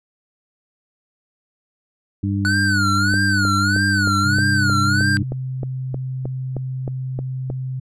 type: harmonic tone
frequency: 99.4 Hz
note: G2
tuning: 25 cents sharp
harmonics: 1 / 2 / 3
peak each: -20 / -23 / -25 dBFS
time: 2.23-5.23 s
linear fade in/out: 5 ms
type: tone with vibrato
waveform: square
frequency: 1467 Hz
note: F#6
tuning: 15 cents flat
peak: -18 dBFS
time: 2.45-5.17 s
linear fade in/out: 0 ms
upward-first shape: sine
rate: 1.6 Hz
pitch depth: 140 cents each way
type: click train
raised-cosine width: 2 ms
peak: -14 dBFS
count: 15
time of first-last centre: 3.14-7.501 s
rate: 3.21 Hz
type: tone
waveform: sine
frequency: 130 Hz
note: C3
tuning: 11 cents flat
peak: -23 dBFS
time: 4.24-7.8 s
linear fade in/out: 10 ms
effects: low-pass 8000 Hz 12 dB/octave